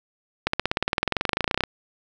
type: accelerating click train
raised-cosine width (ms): 0.3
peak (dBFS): -5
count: 27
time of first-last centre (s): 0.47-1.637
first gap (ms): 64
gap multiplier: 0.97
effects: none